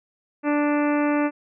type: harmonic tone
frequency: 293.7 Hz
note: D4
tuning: in tune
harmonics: 1 / 2 / 3 / 4 / 5 / 6 / 7 / 8 / 9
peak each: -20 / -26 / -30 / -32 / -34 / -36 / -37 / -38 / -39 dBFS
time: 0.43-1.31 s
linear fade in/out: 50 ms
effects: none